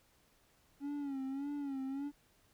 triangle tone with vibrato, 277.2 Hz, C#4, in tune, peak -35 dBFS, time 0.8-2.12 s, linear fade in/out 50 ms, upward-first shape sine, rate 1.7 Hz, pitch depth 79 cents each way, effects pink hiss -70 dBFS RMS until 2.53 s

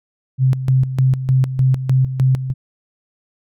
sine tone with tremolo, 130.81 Hz, C3, in tune, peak -10 dBFS, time 0.38-2.54 s, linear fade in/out 50 ms, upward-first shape square, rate 3.3 Hz, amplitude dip 70%, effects none

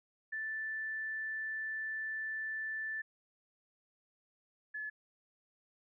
sine tone pair in turn, 1760 / 1717.8 Hz, A6 / A6, 0 / -42 cents, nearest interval unison, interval 42 cents, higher first, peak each -36 / -38 dBFS, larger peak first, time 0.32-3.02 / 4.74-4.9 s, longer first, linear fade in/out 10 ms, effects none

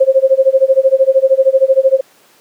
sine tone with tremolo, 532 Hz, C5, 29 cents sharp, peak -3 dBFS, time 0-2.01 s, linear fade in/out 10 ms, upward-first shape sine, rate 13 Hz, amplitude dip 95%, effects pink hiss -48 dBFS RMS until 2.4 s + high-pass 300 Hz 12 dB/octave

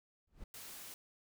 brown noise with exponential growth, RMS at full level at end -43 dBFS, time 0.27-0.44 s, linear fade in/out 5 ms, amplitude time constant 36 ms
white noise, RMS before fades -50 dBFS, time 0.54-0.94 s, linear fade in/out 2 ms
effects none

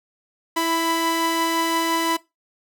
sawtooth tone pair together, 329.6 / 994.6 Hz, E4 / B5, 0 / +12 cents, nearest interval octave + perfect fifth, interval 1912 cents, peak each -19 dBFS, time 0.56-2.17 s, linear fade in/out 10 ms, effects noise-tail reverb RT60 0.2 s tail -19 dB re dry

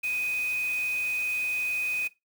sine tone in noise, 2500 Hz, D#7, 8 cents sharp, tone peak -27 dBFS, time 0.03-2.08 s, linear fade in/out 10 ms, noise white, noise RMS -43 dBFS, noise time 0.03-2.08 s, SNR +13 dB, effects noise-tail reverb RT60 0.2 s tail -17 dB re dry

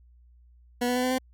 20% pulse tone with pitch steps, 243.8 / 247.3 / 250.9 / 254.6 / 258.3 Hz, B3 / B3 / B3 / C4 / C4, -22 / +3 / +28 / -47 / -22 cents, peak -19 dBFS, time 0.81-1.185 s, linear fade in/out 10 ms, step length 75 ms, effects added 60 Hz sine -53 dBFS peak until 1.33 s

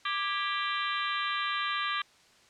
harmonic tone with a mistuned harmonic, 393.2 Hz, G4, 5 cents sharp, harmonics 3 / 4 / 5 / 6 / 7 / 8 / 9 / 10, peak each -32 / -36 / -39 / -39 / -42 / -38 / -41 / -40 dBFS, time 0.05-2.02 s, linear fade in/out 5 ms, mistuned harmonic 4, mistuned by +80 cents, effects white hiss -60 dBFS RMS until 2.49 s + low-pass 6000 Hz 12 dB/octave

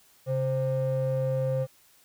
triangle ring-modulated tone, 329.6 Hz, E4, in tune, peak -18 dBFS, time 0.26-1.67 s, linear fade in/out 50 ms, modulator 195 Hz, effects tanh soft clip ceiling -19 dBFS + white hiss -60 dBFS RMS until 2.04 s

